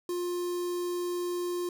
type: tone with notch filter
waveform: square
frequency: 353.2 Hz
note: F4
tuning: 20 cents sharp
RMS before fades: -32 dBFS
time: 0.09-1.69 s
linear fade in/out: 2 ms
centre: 2100 Hz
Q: 0.68
effects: none